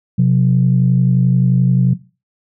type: tone pair together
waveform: sine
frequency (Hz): 129.04 / 180.5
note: C3 / F#3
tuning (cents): -24 / -43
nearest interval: tritone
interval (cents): 581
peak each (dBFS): -11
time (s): 0.18-1.94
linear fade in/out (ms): 10
effects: noise-tail reverb RT60 0.3 s tail -17 dB re dry + tanh soft clip ceiling -2 dBFS